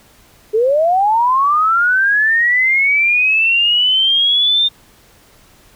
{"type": "linear sweep", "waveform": "sine", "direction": "up", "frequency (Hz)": [415.3, 3636], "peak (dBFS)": -10, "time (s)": [0.53, 4.69], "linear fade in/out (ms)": 20, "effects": ["pink hiss -48 dBFS RMS until 5.75 s"]}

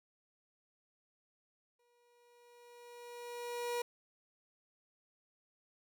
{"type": "tone with exponential growth", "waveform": "30% pulse", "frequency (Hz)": 480.5, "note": "B4", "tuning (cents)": -48, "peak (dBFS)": -31, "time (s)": [1.79, 3.82], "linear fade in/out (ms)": 5, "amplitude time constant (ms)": 440, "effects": []}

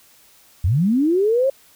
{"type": "linear sweep", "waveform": "sine", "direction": "up", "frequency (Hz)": [73.8, 554.4], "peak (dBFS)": -14, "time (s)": [0.64, 1.5], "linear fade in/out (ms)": 5, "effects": ["white hiss -52 dBFS RMS until 1.75 s"]}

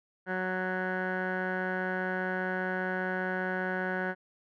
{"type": "tone with low-pass filter", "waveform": "15% pulse", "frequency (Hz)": 185, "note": "F#3", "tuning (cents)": 0, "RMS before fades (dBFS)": -32, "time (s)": [0.26, 4.15], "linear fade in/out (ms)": 50, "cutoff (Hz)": 1500, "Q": 7, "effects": []}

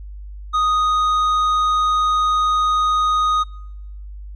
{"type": "tone with tanh clipping", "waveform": "sine", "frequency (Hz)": 1244.5, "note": "D#6", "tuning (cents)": 0, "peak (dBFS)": -16, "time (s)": [0.53, 3.44], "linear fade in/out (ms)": 20, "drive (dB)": 7, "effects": ["noise-tail reverb RT60 1.0 s tail -26 dB re dry", "added 50 Hz sine -31 dBFS peak until 4.35 s"]}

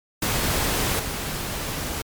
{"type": "noise with level steps", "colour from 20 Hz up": "pink", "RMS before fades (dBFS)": [-23, -29], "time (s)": [0.22, 2.02], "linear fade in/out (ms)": 5, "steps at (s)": 0.99, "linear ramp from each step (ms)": 5, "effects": ["MP3 96 kbps"]}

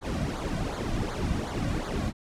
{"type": "noise with flanger", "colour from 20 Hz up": "brown", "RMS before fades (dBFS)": -30, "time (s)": [0.01, 2.13], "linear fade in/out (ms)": 50, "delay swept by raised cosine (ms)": [0.36, 2.36], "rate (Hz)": 2.7, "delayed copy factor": -0.75, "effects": ["low-pass 9000 Hz 12 dB/octave"]}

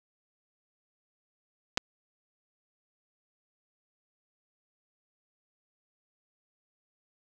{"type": "clicks", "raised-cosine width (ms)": 0.2, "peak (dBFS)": [-9, -11], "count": 2, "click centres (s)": [1.774, 1.778], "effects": []}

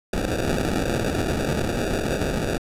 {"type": "noise with sample-and-hold", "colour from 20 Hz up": "white", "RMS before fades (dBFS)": -24, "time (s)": [0.13, 2.58], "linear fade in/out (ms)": 2, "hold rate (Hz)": 1050, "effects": ["low-pass 12000 Hz 12 dB/octave"]}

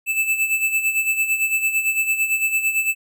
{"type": "tone with tremolo", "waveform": "square", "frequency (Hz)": 2632, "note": "E7", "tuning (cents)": -3, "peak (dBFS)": -16, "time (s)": [0.06, 2.95], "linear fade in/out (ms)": 50, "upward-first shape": "sine", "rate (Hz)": 8.9, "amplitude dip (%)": 65, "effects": []}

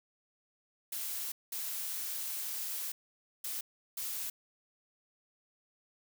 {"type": "noise bursts at uneven times", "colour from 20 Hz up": "blue", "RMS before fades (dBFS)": -38, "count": 4, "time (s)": [[0.92, 1.32], [1.52, 2.92], [3.44, 3.61], [3.97, 4.3]], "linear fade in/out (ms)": 5, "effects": []}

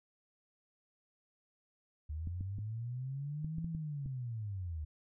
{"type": "linear two-way sweep", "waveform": "sine", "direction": "up then down", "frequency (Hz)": [73.42, 167.5, 73.42], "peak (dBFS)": -37, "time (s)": [2.09, 4.85], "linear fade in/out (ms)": 10, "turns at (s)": 3.67}
{"type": "clicks", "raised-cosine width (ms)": 5, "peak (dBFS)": -31, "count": 8, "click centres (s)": [2.273, 2.409, 2.586, 3.446, 3.584, 3.645, 3.749, 4.06]}
{"effects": []}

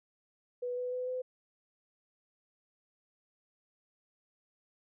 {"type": "tone with pitch steps", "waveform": "sine", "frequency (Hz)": [492.2, 497.3, 502.5, 507.8], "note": ["B4", "B4", "B4", "B4"], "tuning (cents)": [-6, 12, 30, 48], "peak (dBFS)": -33, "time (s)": [0.62, 1.22], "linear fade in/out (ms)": 10, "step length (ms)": 150, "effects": []}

